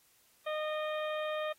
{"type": "harmonic tone with a mistuned harmonic", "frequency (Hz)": 614, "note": "D#5", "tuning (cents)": -23, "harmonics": [1, 2, 3, 4, 5, 6], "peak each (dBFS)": [-34, -40, -44, -46, -48, -50], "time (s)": [0.46, 1.53], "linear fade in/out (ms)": 10, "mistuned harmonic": 5, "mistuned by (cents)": 49, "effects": ["white hiss -67 dBFS RMS until 1.58 s", "AAC 48 kbps"]}